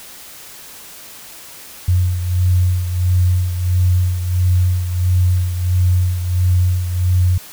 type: beating tone pair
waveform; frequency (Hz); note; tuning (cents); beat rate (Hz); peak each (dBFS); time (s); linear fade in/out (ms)
sine; 90 / 91.5; F#2 / F#2; -47 / -19; 1.5; -13 / -20; 1.88-7.38; 5
effects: white hiss -37 dBFS RMS until 7.52 s